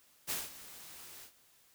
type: noise with ADSR envelope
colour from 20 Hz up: white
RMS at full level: -35 dBFS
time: 0.27-1.32 s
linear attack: 32 ms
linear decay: 190 ms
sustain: -16 dB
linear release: 94 ms
effects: white hiss -66 dBFS RMS until 1.74 s